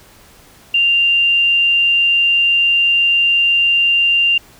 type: tone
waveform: sine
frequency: 2786 Hz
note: F7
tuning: 5 cents flat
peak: -10 dBFS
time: 0.74-4.38 s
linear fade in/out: 5 ms
effects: pink hiss -45 dBFS RMS until 4.59 s